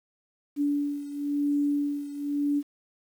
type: beating tone pair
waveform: sine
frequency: 288 / 288.97 Hz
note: D4 / D4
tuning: -34 / -28 cents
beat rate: 0.97 Hz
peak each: -26 / -30 dBFS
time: 0.56-2.63 s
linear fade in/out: 50 ms
effects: 9-bit